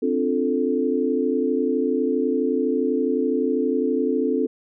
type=chord; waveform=sine; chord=D minor seventh; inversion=third; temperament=equal; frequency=261.6 / 293.7 / 349.2 / 440 Hz; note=C4 / D4 / F4 / A4; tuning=0 / 0 / 0 / 0 cents; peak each=-23 / -26 / -27 / -23 dBFS; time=0.02-4.47 s; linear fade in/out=10 ms; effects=none